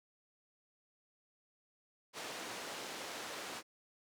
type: band-pass noise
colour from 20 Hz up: pink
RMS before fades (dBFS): -45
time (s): 2.13-3.63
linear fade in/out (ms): 50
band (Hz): 360 to 7600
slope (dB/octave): 12
effects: none